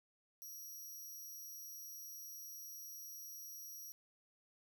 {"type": "tone with amplitude modulation", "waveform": "10% pulse", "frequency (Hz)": 5730, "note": "F8", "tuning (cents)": 44, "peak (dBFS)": -40, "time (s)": [0.42, 3.92], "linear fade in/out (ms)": 0, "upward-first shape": "sine", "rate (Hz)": 210, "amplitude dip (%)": 65, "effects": []}